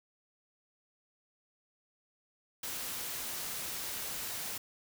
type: noise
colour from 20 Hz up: white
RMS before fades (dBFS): -39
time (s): 2.63-4.58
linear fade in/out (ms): 5
effects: none